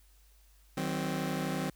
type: chord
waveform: sawtooth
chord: C diminished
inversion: first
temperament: just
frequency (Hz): 156.98 / 188.37 / 261.6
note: Eb3 / Gb3 / C4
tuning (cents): +16 / +31 / 0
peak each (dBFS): -32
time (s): 0.77-1.7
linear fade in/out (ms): 5
effects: added 50 Hz sine -59 dBFS peak until 1.75 s + white hiss -67 dBFS RMS until 1.75 s